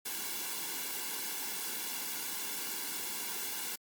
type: noise with comb filter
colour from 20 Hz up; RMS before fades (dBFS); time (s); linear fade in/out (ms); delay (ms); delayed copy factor
white; -38; 0.05-3.76; 10; 1.6; -0.7
effects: high-pass 200 Hz 12 dB/octave + Opus 48 kbps